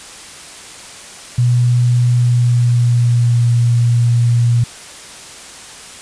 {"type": "tone with pitch glide", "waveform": "sine", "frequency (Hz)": [122, 119.01], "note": ["B2", "A#2"], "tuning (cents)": [-21, 36], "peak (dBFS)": -9, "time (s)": [1.38, 4.64], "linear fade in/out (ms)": 5, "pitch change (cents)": -43, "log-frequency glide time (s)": [2.14, 3.47], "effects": ["white hiss -34 dBFS RMS until 6.01 s", "resampled to 22050 Hz"]}